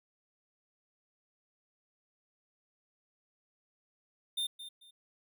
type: tone with echo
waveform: square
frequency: 3616 Hz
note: A7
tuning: 47 cents sharp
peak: -32 dBFS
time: 4.37-4.47 s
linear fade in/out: 10 ms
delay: 220 ms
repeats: 2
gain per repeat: -12 dB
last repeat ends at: 4.91 s
effects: none